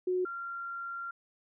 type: tone pair in turn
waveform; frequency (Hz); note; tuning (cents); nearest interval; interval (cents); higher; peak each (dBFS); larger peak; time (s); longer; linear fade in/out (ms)
sine; 365.7 / 1380.7; F#4 / F6; -20 / -20; octave + major seventh; 2300; second; -27 / -36; first; 0.07-0.25 / 0.25-1.11; second; 5
effects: none